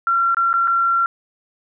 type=tone with dropouts; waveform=sine; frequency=1367 Hz; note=F6; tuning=37 cents flat; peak=-14 dBFS; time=0.07-1.06 s; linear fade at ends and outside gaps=1 ms; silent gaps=0.346-0.369 / 0.53-0.539 / 0.674-0.679 s; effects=none